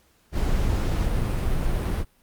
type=noise; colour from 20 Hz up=brown; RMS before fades=-23 dBFS; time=0.32-2.05 s; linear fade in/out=50 ms; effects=pink hiss -62 dBFS RMS until 2.22 s + Opus 48 kbps